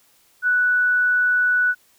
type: tone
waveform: sine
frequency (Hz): 1480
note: F#6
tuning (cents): 0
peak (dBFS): -15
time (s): 0.42-1.75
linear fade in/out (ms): 50
effects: white hiss -58 dBFS RMS until 1.98 s